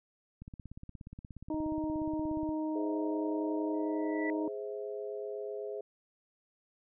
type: click train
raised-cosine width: 5 ms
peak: -33 dBFS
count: 36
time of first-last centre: 0.42-2.491 s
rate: 16.9 Hz
type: harmonic tone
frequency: 311.1 Hz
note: D#4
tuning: in tune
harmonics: 1 / 2 / 3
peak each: -32 / -41 / -43 dBFS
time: 1.5-4.48 s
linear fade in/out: 2 ms
type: chord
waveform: sine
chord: Ab augmented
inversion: none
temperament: equal with one note detuned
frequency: 415.3 / 523.3 / 653.2 Hz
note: Ab4 / C5 / E5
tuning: 0 / 0 / -16 cents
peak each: -38 / -43 / -44 dBFS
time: 2.75-5.81 s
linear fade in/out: 5 ms
type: tone with exponential growth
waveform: sine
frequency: 1968 Hz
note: B6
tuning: 7 cents flat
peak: -34 dBFS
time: 3.74-4.3 s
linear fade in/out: 1 ms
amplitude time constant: 120 ms
effects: none